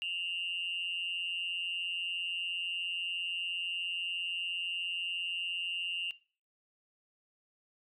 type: tone with amplitude modulation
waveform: sine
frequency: 2794 Hz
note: F7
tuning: in tune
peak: -29 dBFS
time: 0.02-6.11 s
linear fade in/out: 0 ms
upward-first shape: sine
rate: 177 Hz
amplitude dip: 80%
effects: noise-tail reverb RT60 0.4 s tail -19 dB re dry + tanh soft clip ceiling -27 dBFS